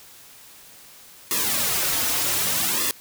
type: noise with flanger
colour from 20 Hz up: white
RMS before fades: -23 dBFS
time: 1.31-2.91 s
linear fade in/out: 0 ms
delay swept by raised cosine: 1.3 to 5.2 ms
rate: 0.65 Hz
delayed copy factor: -1
effects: white hiss -47 dBFS RMS until 3 s